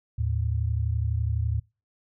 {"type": "tone pair together", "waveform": "sine", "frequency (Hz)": [78.05, 110], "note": ["D#2", "A2"], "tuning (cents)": [6, 0], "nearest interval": "tritone", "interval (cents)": 594, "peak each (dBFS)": [-26, -26], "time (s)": [0.18, 1.6], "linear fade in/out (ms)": 10, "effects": ["noise-tail reverb RT60 0.3 s tail -26 dB re dry"]}